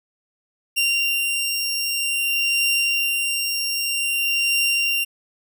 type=beating tone pair; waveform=sawtooth; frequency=2772 / 2772.52 Hz; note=F7 / F7; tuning=-14 / -13 cents; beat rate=0.52 Hz; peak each=-17 / -24 dBFS; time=0.76-5.05 s; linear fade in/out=20 ms; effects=none